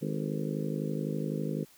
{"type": "harmonic tone with a mistuned harmonic", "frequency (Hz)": 51.91, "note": "G#1", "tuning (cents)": 0, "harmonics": [3, 4, 5, 6, 7, 8, 9, 10], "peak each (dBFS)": [-34, -36, -38, -40, -41, -42, -43, -44], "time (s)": [0.01, 1.65], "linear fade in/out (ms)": 20, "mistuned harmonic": 8, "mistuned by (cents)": 66, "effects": ["white hiss -59 dBFS RMS until 1.77 s"]}